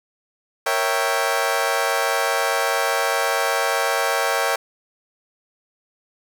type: chord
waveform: 20% pulse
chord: A# diminished seventh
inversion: none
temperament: equal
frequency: 466.2 / 554.4 / 659.3 / 784 Hz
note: A#4 / C#5 / E5 / G5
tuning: 0 / 0 / 0 / 0 cents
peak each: -21 / -19 / -20 / -19 dBFS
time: 0.66-4.56 s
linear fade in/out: 5 ms
effects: 8-bit